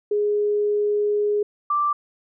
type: tone pair in turn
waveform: sine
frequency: 415.3 / 1174.6 Hz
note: G#4 / D6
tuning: 0 / 0 cents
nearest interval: octave + tritone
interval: 1800 cents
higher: second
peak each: -18 dBFS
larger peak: neither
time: 0.11-1.43 / 1.7-1.93 s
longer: first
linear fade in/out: 5 ms
effects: none